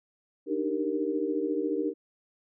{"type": "chord", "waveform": "sine", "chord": "Eb major seventh", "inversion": "third", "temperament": "equal with one note detuned", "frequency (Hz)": [296.9, 311.1, 392, 466.2], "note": ["D4", "Eb4", "G4", "Bb4"], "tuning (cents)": [19, 0, 0, 0], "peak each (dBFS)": -32, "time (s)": [0.46, 1.94], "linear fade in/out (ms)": 50, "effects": []}